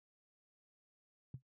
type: tone with exponential decay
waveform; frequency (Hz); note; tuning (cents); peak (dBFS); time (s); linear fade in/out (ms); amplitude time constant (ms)
sine; 130.81; C3; 0; -38; 1.34-1.42; 2; 16
effects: noise-tail reverb RT60 0.1 s tail -22 dB re dry + high-pass 60 Hz 12 dB/octave